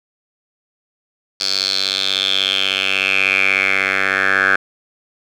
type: tone with band-pass filter sweep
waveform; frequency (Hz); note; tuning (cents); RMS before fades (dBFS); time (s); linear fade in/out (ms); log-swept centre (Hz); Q
10% pulse; 96.4; G2; -28; -17; 1.4-4.56; 5; 4700 to 1600; 6.6
effects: none